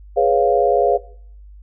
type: chord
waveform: sine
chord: C# dominant seventh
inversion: second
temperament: equal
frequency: 415.3 / 493.9 / 554.4 / 698.5 Hz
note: G#4 / B4 / C#5 / E#5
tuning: 0 / 0 / 0 / 0 cents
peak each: -18 / -18 / -18 / -17 dBFS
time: 0.16-0.98 s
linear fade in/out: 20 ms
effects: noise-tail reverb RT60 0.6 s tail -20 dB re dry + added 50 Hz sine -38 dBFS peak until 1.62 s